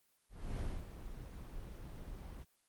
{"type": "noise with ADSR envelope", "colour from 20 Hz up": "brown", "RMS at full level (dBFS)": -38, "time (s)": [0.29, 2.45], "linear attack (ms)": 310, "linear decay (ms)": 250, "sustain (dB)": -9, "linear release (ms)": 26, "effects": ["white hiss -75 dBFS RMS until 2.68 s", "Opus 24 kbps"]}